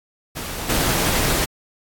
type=noise with level steps; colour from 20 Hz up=pink; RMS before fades=-29 / -20 dBFS; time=0.35-1.46 s; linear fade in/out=20 ms; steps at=0.69 s; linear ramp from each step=10 ms; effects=AAC 64 kbps